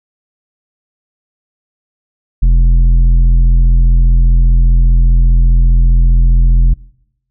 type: tone with tanh clipping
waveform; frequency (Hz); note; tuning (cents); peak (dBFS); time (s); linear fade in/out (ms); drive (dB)
sine; 42.46; F1; -48; -6; 2.42-6.74; 10; 8
effects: noise-tail reverb RT60 0.9 s tail -24 dB re dry